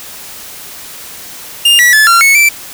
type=tone with pitch steps; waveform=45% pulse; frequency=2812 / 1940 / 1730 / 1373 / 2203 / 2333 Hz; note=F7 / B6 / A6 / F6 / C#7 / D7; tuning=+11 / -31 / -30 / -30 / -11 / -12 cents; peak=-4 dBFS; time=1.65-2.49 s; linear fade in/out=5 ms; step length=140 ms; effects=white hiss -29 dBFS RMS until 2.73 s